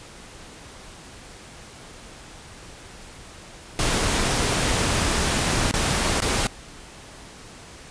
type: noise with dropouts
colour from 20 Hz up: pink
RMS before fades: -22 dBFS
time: 3.79-6.47 s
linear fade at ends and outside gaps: 1 ms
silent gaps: 5.712-5.739 / 6.204-6.22 s
effects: pink hiss -43 dBFS RMS until 7.9 s + resampled to 22050 Hz